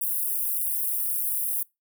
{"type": "high-pass noise", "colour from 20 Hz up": "white", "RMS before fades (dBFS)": -27, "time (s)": [0.01, 1.63], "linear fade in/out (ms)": 5, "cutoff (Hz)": 9700, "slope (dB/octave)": 48, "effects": ["noise-tail reverb RT60 0.2 s tail -23 dB re dry"]}